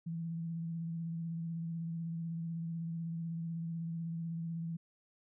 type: tone with vibrato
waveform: sine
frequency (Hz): 165.9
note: E3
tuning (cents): +11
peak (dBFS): -36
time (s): 0.06-4.77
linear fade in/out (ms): 10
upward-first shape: sine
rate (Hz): 16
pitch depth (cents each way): 25
effects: none